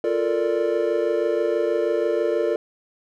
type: chord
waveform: triangle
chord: Bb major seventh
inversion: second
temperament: equal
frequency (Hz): 349.2 / 440 / 466.2 / 587.3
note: F4 / A4 / Bb4 / D5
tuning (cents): 0 / 0 / 0 / 0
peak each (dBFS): -23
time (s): 0.04-2.56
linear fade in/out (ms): 2
effects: none